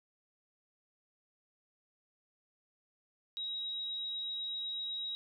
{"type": "tone", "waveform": "sine", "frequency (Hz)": 3823, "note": "A#7", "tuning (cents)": 43, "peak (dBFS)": -36, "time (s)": [3.37, 5.15], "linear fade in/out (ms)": 0, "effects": []}